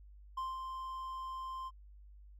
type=tone with ADSR envelope; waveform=triangle; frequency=1046.5 Hz; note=C6; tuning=in tune; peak=-33 dBFS; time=0.37-1.71 s; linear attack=8 ms; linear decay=190 ms; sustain=-5 dB; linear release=39 ms; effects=added 50 Hz sine -53 dBFS peak until 2.39 s